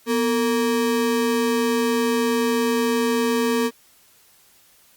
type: ring-modulated tone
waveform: square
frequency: 349.2 Hz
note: F4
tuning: in tune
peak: -16 dBFS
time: 0.06-3.71 s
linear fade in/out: 50 ms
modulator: 105 Hz
effects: white hiss -55 dBFS RMS until 4.96 s + Opus 48 kbps